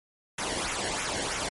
pink noise with flanger, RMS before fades -31 dBFS, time 0.38-1.49 s, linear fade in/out 5 ms, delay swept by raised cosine 0.22 to 0.83 ms, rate 3.1 Hz, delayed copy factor -0.7, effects MP3 48 kbps

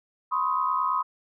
sine tone cluster, 1006 / 1075 / 1256 Hz, B5 / C6 / D#6, +32 / +47 / +16 cents, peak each -27 dBFS, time 0.31-1.03 s, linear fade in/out 20 ms, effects none

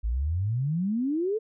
sine exponential sweep, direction up, 51.91 to 454 Hz, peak -24 dBFS, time 0.03-1.39 s, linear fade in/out 20 ms, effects none

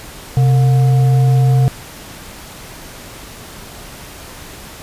sine tone with frequency modulation, 130.81 Hz, C3, in tune, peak -8 dBFS, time 0.37-1.68 s, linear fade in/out 0 ms, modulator 585 Hz, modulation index 0.25, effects pink hiss -34 dBFS RMS until 4.82 s + resampled to 32000 Hz

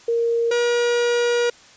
sine / 45% pulse tone pair in turn, 465.5 / 478.3 Hz, A#4 / A#4, -2 / +44 cents, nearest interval unison, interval 46 cents, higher second, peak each -17 dBFS, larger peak neither, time 0.08-0.51 / 0.51-1.5 s, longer second, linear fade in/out 5 ms, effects white hiss -48 dBFS RMS until 1.76 s + resampled to 16000 Hz

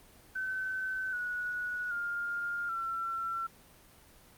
sine tone with pitch steps, 1526 / 1465.5 / 1407.5 / 1351.7 Hz, G6 / F#6 / F6 / E6, -47 / -17 / +13 / +43 cents, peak -32 dBFS, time 0.35-3.47 s, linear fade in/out 10 ms, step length 780 ms, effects pink hiss -58 dBFS RMS until 4.37 s + Opus 24 kbps

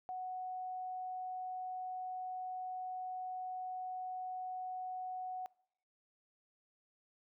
sine tone, 740 Hz, F#5, in tune, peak -39 dBFS, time 0.09-5.46 s, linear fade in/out 0 ms, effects noise-tail reverb RT60 0.7 s tail -23 dB re dry

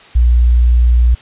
sine tone, 59.8 Hz, A#1, 45 cents sharp, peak -6 dBFS, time 0.15-1.15 s, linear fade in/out 10 ms, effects white hiss -40 dBFS RMS until 1.21 s + resampled to 8000 Hz

